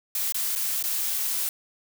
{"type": "noise with dropouts", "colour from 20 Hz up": "blue", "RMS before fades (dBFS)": -27, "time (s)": [0.15, 1.49], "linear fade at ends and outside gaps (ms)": 2, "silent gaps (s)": [[0.323, 0.344], [0.553, 0.558], [0.827, 0.838]], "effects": []}